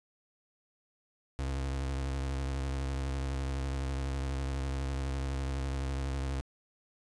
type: tone with vibrato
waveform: 35% pulse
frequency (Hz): 67.5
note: C#2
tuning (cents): -45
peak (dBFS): -30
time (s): 1.39-6.41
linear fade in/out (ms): 0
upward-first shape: sine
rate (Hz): 12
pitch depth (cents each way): 44
effects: resampled to 22050 Hz